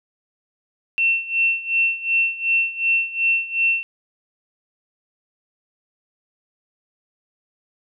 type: tone with tremolo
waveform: sine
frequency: 2700 Hz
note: E7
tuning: 41 cents sharp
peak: -14 dBFS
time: 0.98-3.83 s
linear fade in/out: 0 ms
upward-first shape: sine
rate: 2.7 Hz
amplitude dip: 85%
effects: none